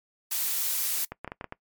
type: noise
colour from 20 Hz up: blue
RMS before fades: -28 dBFS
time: 0.31-1.05 s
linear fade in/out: 5 ms
type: clicks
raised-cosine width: 0.5 ms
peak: -20 dBFS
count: 7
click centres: 1.12 / 1.246 / 1.277 / 1.319 / 1.411 / 1.443 / 1.524 s
effects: noise-tail reverb RT60 0.1 s tail -21 dB re dry + MP3 96 kbps